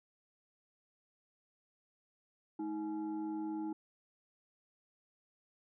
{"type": "tone with frequency modulation", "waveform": "sine", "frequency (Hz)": 316.6, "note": "D#4", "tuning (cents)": 30, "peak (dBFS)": -36, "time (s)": [2.59, 3.73], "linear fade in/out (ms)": 5, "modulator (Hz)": 529, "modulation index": 0.57, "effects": []}